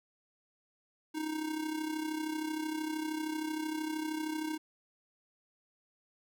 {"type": "tone with amplitude modulation", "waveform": "square", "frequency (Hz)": 311.7, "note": "D#4", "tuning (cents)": 3, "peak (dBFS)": -32, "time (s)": [1.14, 4.58], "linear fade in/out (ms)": 20, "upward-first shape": "sine", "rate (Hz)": 33, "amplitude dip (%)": 60, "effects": []}